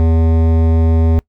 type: tone with hard clipping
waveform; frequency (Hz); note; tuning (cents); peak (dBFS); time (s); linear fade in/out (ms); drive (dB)
sine; 81.5; E2; -19; -11; 0-1.19; 0; 15
effects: noise-tail reverb RT60 0.1 s tail -22 dB re dry

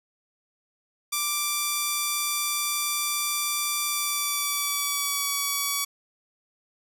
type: tone with pitch glide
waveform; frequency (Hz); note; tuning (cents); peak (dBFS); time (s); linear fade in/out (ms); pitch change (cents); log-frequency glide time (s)
5% pulse; 1174.7 to 1134.7; D6 to C#6; 0 to +40; -13; 1.12-5.85; 10; -60; 3.85-5.3
effects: none

